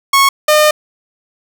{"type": "tone pair in turn", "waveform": "sawtooth", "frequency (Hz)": [1100, 607.3], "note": ["C#6", "D#5"], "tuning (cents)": [-14, -42], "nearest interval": "minor seventh", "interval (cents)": 1028, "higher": "first", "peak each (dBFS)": -3, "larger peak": "neither", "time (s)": [[0.13, 0.29], [0.48, 0.71]], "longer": "second", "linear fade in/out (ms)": 5, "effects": []}